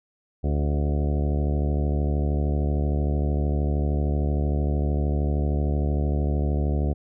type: harmonic tone with a mistuned harmonic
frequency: 73.1 Hz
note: D2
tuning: 7 cents flat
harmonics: 1 / 2 / 3 / 4 / 5 / 6 / 7 / 8 / 9 / 10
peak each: -22 / -28 / -32 / -34 / -36 / -38 / -39 / -40 / -41 / -42 dBFS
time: 0.43-6.94 s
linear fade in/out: 20 ms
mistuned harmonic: 6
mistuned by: -30 cents
effects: none